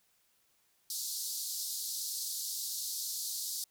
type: band-pass noise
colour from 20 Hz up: pink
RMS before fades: -38 dBFS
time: 0.9-3.64 s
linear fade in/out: 2 ms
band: 4100 to 16000 Hz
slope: 48 dB/octave
effects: white hiss -72 dBFS RMS until 3.7 s